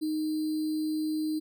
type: tone with sample-and-hold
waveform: sine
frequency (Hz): 310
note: D#4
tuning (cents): -6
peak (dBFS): -27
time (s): 0.01-1.4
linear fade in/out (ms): 20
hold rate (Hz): 4410
effects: none